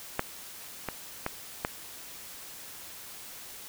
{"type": "clicks", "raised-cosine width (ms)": 0.5, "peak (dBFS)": [-11, -16, -14, -12], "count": 4, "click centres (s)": [0.194, 0.887, 1.264, 1.649], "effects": ["white hiss -45 dBFS RMS until 3.68 s"]}